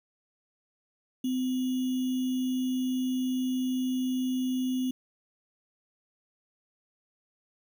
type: tone with sample-and-hold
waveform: sine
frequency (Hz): 256.2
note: C4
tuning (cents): -36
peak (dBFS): -26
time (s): 1.24-4.91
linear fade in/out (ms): 5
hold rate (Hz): 3150
effects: none